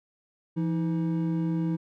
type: tone pair together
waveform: triangle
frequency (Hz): 168.29 / 318.4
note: E3 / D#4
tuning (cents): +36 / +40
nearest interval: major seventh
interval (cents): 1104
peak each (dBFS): -24 / -28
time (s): 0.56-1.77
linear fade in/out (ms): 20
effects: none